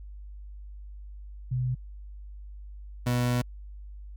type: tone pair in turn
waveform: sine / 30% pulse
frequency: 126.5 / 122.69 Hz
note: B2 / B2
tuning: +42 / -11 cents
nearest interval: minor second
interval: 53 cents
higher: first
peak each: -25 / -21 dBFS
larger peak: second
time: 1.51-1.75 / 3.06-3.42 s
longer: second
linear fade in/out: 10 ms
effects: added 50 Hz sine -40 dBFS peak until 4.16 s